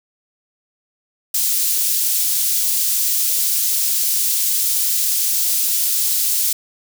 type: high-pass noise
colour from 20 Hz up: white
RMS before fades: -18 dBFS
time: 1.34-6.53 s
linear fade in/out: 5 ms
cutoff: 5000 Hz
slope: 12 dB/octave
effects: none